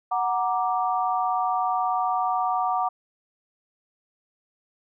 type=chord; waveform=sine; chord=Gb augmented; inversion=none; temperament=equal with one note detuned; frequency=740 / 938.3 / 1174.7 Hz; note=Gb5 / Bb5 / D6; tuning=0 / +11 / 0 cents; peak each=-24 / -28 / -27 dBFS; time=0.11-2.89 s; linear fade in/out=10 ms; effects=none